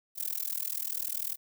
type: noise with amplitude modulation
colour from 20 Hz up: violet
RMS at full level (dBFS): -30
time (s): 0.15-1.37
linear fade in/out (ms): 50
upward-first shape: sine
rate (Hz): 40.2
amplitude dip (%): 100
effects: none